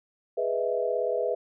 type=chord; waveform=sine; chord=E major seventh; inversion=first; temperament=equal; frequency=415.3 / 493.9 / 622.3 / 659.3 Hz; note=G#4 / B4 / D#5 / E5; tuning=0 / 0 / 0 / 0 cents; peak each=-31 / -28 / -33 / -30 dBFS; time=0.37-1.35 s; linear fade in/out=10 ms; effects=none